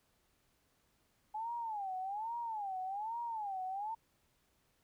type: tone with vibrato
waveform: sine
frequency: 839 Hz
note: G#5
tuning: 17 cents sharp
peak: -37 dBFS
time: 1.34-3.95 s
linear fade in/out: 10 ms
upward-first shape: sine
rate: 1.2 Hz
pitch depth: 210 cents each way
effects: pink hiss -75 dBFS RMS until 4.83 s